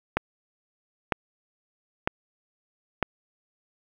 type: click train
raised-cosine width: 0.5 ms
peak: -7 dBFS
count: 4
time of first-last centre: 0.17-3.027 s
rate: 1.05 Hz
effects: 7-bit